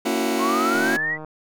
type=chord; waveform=sawtooth; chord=F# dominant seventh; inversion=first; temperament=just; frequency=231.2 / 277.5 / 333 / 370 Hz; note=A#3 / C#4 / E4 / F#4; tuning=-14 / +2 / +18 / 0 cents; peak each=-22 dBFS; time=0.05-0.97 s; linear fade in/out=10 ms
type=exponential sweep; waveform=sine; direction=up; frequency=1051 to 1999 Hz; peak=-21 dBFS; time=0.38-1.18 s; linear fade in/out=50 ms
type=click train; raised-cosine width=1 ms; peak=-23 dBFS; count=78; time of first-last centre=0.75-1.247 s; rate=155 Hz
effects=none